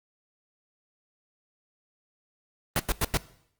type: noise bursts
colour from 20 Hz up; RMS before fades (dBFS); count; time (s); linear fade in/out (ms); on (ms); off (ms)
pink; -24; 4; 2.76-3.173; 2; 35; 91
effects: noise-tail reverb RT60 0.7 s tail -19 dB re dry + Opus 24 kbps